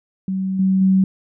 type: tone with level steps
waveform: sine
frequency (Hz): 190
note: F#3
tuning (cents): +46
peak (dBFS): -19 / -13 / -11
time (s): 0.28-1.04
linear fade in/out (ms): 2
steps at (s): 0.59 / 0.81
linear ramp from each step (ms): 5
effects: none